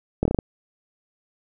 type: slowing click train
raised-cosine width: 2 ms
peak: -7 dBFS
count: 6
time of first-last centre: 0.23-0.388 s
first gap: 23 ms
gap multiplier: 1.16
effects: none